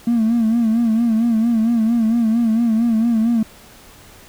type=tone with vibrato; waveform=triangle; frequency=228.1 Hz; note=A#3; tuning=37 cents flat; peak=-10 dBFS; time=0.07-3.43 s; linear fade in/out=5 ms; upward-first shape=sine; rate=4.4 Hz; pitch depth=76 cents each way; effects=tanh soft clip ceiling -9 dBFS + pink hiss -44 dBFS RMS until 4.28 s